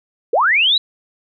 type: linear sweep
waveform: sine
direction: up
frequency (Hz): 396.6 to 4016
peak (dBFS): -11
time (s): 0.33-0.78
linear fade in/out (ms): 5
effects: none